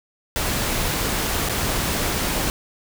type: noise with dropouts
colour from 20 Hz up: pink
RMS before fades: -23 dBFS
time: 0.36-2.5 s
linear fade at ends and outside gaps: 0 ms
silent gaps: 1.488-1.495 s
effects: none